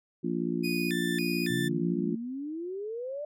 harmonic tone, 58 Hz, A#1, 8 cents flat, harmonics 3 / 4 / 5 / 6, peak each -33 / -33 / -33 / -33 dBFS, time 0.23-2.16 s, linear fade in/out 20 ms
30% pulse tone with vibrato, 2093 Hz, C7, in tune, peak -30 dBFS, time 0.63-1.69 s, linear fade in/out 20 ms, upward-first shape square, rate 1.8 Hz, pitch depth 290 cents each way
sine exponential sweep, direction up, 123.47 to 605 Hz, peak -33 dBFS, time 1.5-3.25 s, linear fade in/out 5 ms
effects none

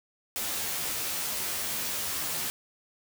white noise with comb filter, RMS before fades -32 dBFS, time 0.36-2.5 s, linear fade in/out 0 ms, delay 13 ms, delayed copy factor +0.85, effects none

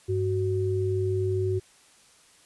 sine tone pair together, 99.8 / 372.3 Hz, G2 / F#4, +32 / +11 cents, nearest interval octave + major seventh, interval 2279 cents, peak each -26 dBFS, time 0.08-1.6 s, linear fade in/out 20 ms, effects white hiss -57 dBFS RMS until 2.45 s + resampled to 24000 Hz

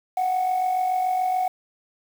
sine tone with amplitude modulation, 740 Hz, F#5, in tune, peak -16 dBFS, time 0.17-1.48 s, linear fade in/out 5 ms, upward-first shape sine, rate 47 Hz, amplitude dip 55%, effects tanh soft clip ceiling -17 dBFS + 7-bit

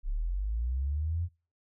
sine linear sweep, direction up, 31.75 to 88.9 Hz, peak -28 dBFS, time 0.03-1.29 s, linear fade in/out 50 ms, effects noise-tail reverb RT60 0.4 s tail -26 dB re dry

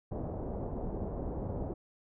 pink low-pass noise, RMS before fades -37 dBFS, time 0.11-1.74 s, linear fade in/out 10 ms, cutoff 730 Hz, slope 24 dB/octave, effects none

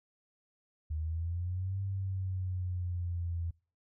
sine exponential two-way sweep, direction up then down, 76.3 to 98 to 83.9 Hz, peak -32 dBFS, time 0.9-3.51 s, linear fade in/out 10 ms, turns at 1.81 s, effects noise-tail reverb RT60 0.4 s tail -26 dB re dry

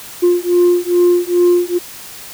sine beating tone pair, 351.3 / 353.7 Hz, F4 / F4, +10 / +22 cents, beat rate 2.4 Hz, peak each -11 dBFS, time 0.22-1.79 s, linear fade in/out 20 ms, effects tanh soft clip ceiling -5 dBFS + white hiss -33 dBFS RMS until 2.33 s

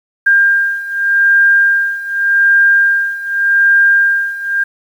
sine beating tone pair, 1600 / 1600.85 Hz, G6 / G6, +35 / +36 cents, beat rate 0.85 Hz, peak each -13 / -10 dBFS, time 0.26-4.64 s, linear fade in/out 10 ms, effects 7-bit

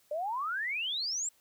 sine exponential sweep, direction up, 575 to 7790 Hz, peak -31 dBFS, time 0.11-1.29 s, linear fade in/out 5 ms, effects white hiss -67 dBFS RMS until 1.4 s + high-pass 60 Hz 12 dB/octave

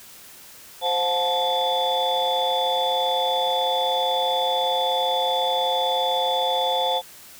sine tone cluster, 522 / 719 / 870 / 3467 Hz, C5 / F#5 / A5 / A7, -4 / -50 / -20 / -26 cents, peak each -24 dBFS, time 0.81-7.02 s, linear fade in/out 50 ms, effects tanh soft clip ceiling -14 dBFS + white hiss -45 dBFS RMS until 7.39 s

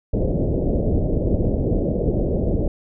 pink low-pass noise, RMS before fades -20 dBFS, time 0.13-2.68 s, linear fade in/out 5 ms, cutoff 600 Hz, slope 48 dB/octave, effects none

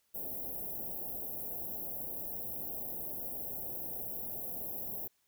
white band-stop noise, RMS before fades -40 dBFS, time 0.14-5.08 s, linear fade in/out 10 ms, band 780 to 12000 Hz, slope 48 dB/octave, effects white hiss -75 dBFS RMS until 5.27 s

